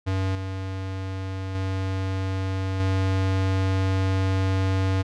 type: tone with level steps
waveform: square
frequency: 95.2 Hz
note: F#2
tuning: 50 cents sharp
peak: -23 / -29 / -25 / -21 dBFS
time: 0.06-5.03 s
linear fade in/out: 20 ms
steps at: 0.35 / 1.55 / 2.8 s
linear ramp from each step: 2 ms
effects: low-pass 5000 Hz 12 dB/octave